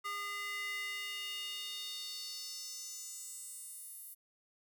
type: tone with high-pass filter sweep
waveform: square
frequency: 407.1 Hz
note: G#4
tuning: 35 cents flat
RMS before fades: -43 dBFS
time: 0.04-4.15 s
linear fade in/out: 20 ms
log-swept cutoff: 1400 to 12000 Hz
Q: 3.3
effects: none